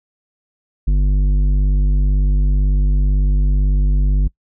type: tone with tanh clipping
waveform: sine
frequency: 49 Hz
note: G1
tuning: in tune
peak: -13 dBFS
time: 0.87-4.28 s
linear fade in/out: 10 ms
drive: 10 dB
effects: noise-tail reverb RT60 0.1 s tail -23 dB re dry

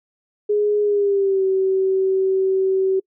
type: tone with pitch glide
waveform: sine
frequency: 416 to 381.5 Hz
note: G#4 to G4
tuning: +3 to -47 cents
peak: -15 dBFS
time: 0.49-3 s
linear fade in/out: 10 ms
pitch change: -150 cents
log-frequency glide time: 0.82-1.44 s
effects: noise-tail reverb RT60 0.1 s tail -26 dB re dry

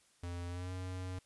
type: tone with pitch glide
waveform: square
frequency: 87.31 to 92.13 Hz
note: F2 to F#2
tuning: 0 to -7 cents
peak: -40 dBFS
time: 0.23-1.19 s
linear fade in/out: 5 ms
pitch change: +93 cents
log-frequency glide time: 0.48-0.72 s
effects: white hiss -69 dBFS RMS until 1.25 s + resampled to 24000 Hz

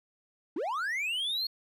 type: linear sweep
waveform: triangle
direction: up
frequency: 263.8 to 4359 Hz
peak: -28 dBFS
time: 0.56-1.47 s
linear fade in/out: 5 ms
effects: none

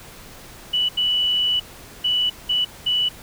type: tone bursts at uneven times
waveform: sine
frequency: 2960 Hz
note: F#7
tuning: in tune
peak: -17 dBFS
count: 5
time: 0.73-0.89 / 0.97-1.6 / 2.04-2.3 / 2.49-2.65 / 2.86-3.09 s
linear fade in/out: 10 ms
effects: pink hiss -42 dBFS RMS until 3.22 s

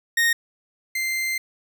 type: tone pair in turn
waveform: 40% pulse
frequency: 1857 / 2086 Hz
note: A#6 / C7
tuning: -7 / -6 cents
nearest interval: major second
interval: 201 cents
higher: second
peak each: -16 / -22 dBFS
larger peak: first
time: 0.17-0.33 / 0.95-1.38 s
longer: second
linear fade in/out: 5 ms
effects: none

